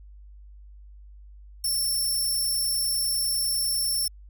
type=tone; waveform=15% pulse; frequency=5410 Hz; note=E8; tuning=44 cents sharp; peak=-18 dBFS; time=1.64-4.08 s; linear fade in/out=5 ms; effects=added 50 Hz sine -44 dBFS peak until 4.29 s